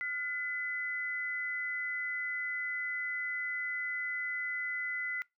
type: tone pair together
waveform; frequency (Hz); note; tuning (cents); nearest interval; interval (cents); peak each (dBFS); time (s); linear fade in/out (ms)
sine; 1425 / 2015; F6 / B6; +34 / +34; tritone; 600; -40 / -34; 0.01-5.22; 0
effects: noise-tail reverb RT60 0.2 s tail -23 dB re dry